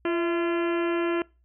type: harmonic tone with a mistuned harmonic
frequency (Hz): 342.5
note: F4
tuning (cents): -34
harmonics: 1 / 2 / 3 / 4 / 5 / 6 / 7 / 8 / 9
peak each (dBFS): -24 / -33 / -36 / -36 / -37 / -42 / -41 / -41 / -45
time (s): 0.05-1.22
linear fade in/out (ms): 2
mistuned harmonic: 2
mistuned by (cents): -62
effects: noise-tail reverb RT60 0.3 s tail -24 dB re dry + added 60 Hz sine -60 dBFS peak until 1.44 s